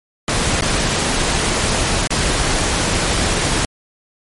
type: noise with dropouts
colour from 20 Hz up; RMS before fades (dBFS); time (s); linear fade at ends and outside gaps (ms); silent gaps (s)
pink; -17; 0.28-3.65; 1; 0.61-0.621 / 2.073-2.105
effects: low-pass 12000 Hz 12 dB/octave + MP3 48 kbps